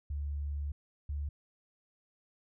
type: tone pair in turn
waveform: sine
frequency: 72.2 / 72.45 Hz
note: D2 / D2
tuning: -29 / -23 cents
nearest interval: unison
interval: 6 cents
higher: second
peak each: -33 / -33 dBFS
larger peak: neither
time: 0.1-0.72 / 1.09-1.29 s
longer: first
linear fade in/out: 5 ms
effects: none